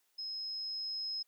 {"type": "tone with level ramp", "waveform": "sine", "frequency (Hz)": 5130, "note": "E8", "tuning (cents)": -48, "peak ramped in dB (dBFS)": [-38, -35], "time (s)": [0.18, 1.23], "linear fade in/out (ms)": 10, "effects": ["white hiss -75 dBFS RMS until 1.27 s", "high-pass 300 Hz 12 dB/octave"]}